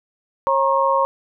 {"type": "tone cluster", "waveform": "sine", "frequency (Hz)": [543, 940, 1083], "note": ["C#5", "A#5", "C#6"], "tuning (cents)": [-36, 14, -41], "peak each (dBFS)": -19, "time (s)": [0.47, 1.05], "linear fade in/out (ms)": 0, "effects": []}